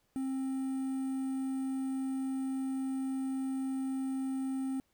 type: tone with quantisation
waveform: triangle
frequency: 265.4 Hz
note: C4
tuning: 25 cents sharp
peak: -30 dBFS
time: 0.16-4.8 s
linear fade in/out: 0 ms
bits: 9
effects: pink hiss -75 dBFS RMS until 4.93 s